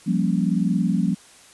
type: chord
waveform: sine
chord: G half-diminished seventh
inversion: third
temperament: equal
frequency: 174.61 / 196 / 233.1 / 277.2 Hz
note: F3 / G3 / Bb3 / Db4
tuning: 0 / 0 / 0 / 0 cents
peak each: -22 / -22 / -25 / -28 dBFS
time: 0.06-1.15 s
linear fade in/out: 20 ms
effects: white hiss -49 dBFS RMS until 1.53 s + resampled to 24000 Hz